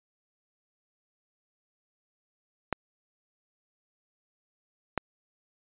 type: clicks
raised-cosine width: 0.5 ms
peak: -11 dBFS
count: 2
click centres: 2.727 / 4.977 s
effects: resampled to 8000 Hz